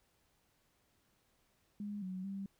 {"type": "tone with pitch steps", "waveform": "sine", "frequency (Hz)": [205.8, 185.9, 196], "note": ["G#3", "F#3", "G3"], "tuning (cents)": [-16, 8, 0], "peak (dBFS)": -39, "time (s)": [1.8, 2.46], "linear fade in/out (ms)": 2, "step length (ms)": 220, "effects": ["pink hiss -75 dBFS RMS until 2.59 s"]}